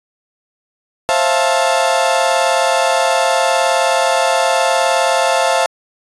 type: chord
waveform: 35% pulse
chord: F major seventh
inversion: second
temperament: equal with one note detuned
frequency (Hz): 531.2 / 659.3 / 698.5 / 880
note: C5 / E5 / F5 / A5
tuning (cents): +26 / 0 / 0 / 0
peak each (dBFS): -16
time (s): 1.09-5.66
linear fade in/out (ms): 0
effects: resampled to 24000 Hz